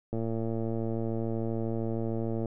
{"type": "click train", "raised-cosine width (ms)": 2, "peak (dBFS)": -20, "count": 264, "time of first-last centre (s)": [0.13, 2.457], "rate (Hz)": 113, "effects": []}